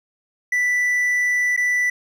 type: tone with dropouts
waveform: triangle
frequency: 1975.5 Hz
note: B6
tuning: in tune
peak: -15 dBFS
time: 0.52-1.9 s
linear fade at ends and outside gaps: 5 ms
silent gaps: 1.565-1.574 s
effects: none